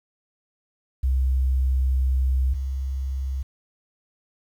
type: tone pair in turn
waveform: sine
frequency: 65.3 / 66.6 Hz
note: C2 / C2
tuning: -3 / +31 cents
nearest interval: unison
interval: 34 cents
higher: second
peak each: -17 / -24 dBFS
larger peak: first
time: 1.03-2.54 / 2.54-3.43 s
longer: first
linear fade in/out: 10 ms
effects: tanh soft clip ceiling -14 dBFS + 9-bit